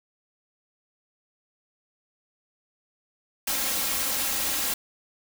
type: noise with comb filter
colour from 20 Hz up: white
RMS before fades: -27 dBFS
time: 3.47-4.74 s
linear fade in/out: 5 ms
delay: 3.7 ms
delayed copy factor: +0.7
effects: none